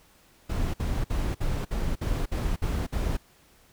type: noise bursts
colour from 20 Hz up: brown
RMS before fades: -27 dBFS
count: 9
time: 0.49-3.172 s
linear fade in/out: 10 ms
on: 250 ms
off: 54 ms
effects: pink hiss -59 dBFS RMS until 3.72 s